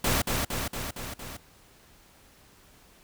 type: noise with echo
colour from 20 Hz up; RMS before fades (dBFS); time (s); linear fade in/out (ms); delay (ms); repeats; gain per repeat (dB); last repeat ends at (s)
pink; -25; 0.04-0.22; 5; 230; 5; -3; 1.37
effects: pink hiss -57 dBFS RMS until 3.03 s